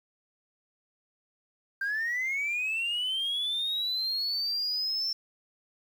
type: linear sweep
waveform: sine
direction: up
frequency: 1568 to 5400 Hz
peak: -26 dBFS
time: 1.81-5.13 s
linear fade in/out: 5 ms
effects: tanh soft clip ceiling -25 dBFS + 9-bit